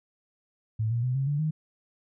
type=tone with pitch steps; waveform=sine; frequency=110 / 117.9 / 126.36 / 135.43 / 145.15 / 155.56 Hz; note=A2 / A#2 / B2 / C#3 / D3 / D#3; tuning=0 / +20 / +40 / -40 / -20 / 0 cents; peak=-24 dBFS; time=0.79-1.51 s; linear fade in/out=10 ms; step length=120 ms; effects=none